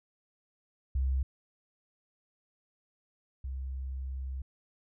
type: tone pair in turn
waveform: sine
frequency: 65.9 / 65.9 Hz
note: C2 / C2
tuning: +13 / +13 cents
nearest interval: unison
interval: 0 cents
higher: neither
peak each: -26 / -34 dBFS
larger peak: first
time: 0.95-1.23 / 3.44-4.42 s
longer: second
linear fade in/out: 5 ms
effects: none